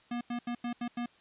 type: tone bursts at uneven times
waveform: square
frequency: 240 Hz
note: B3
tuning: 49 cents flat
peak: -33 dBFS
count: 6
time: 0.11-0.21 / 0.3-0.39 / 0.47-0.55 / 0.64-0.73 / 0.81-0.88 / 0.97-1.06 s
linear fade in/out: 5 ms
effects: white hiss -62 dBFS RMS until 1.2 s + resampled to 8000 Hz